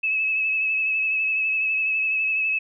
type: tone with vibrato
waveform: sine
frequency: 2591 Hz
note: E7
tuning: 30 cents flat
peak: -20 dBFS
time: 0.03-2.59 s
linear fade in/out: 10 ms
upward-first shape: sine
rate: 12 Hz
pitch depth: 29 cents each way
effects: none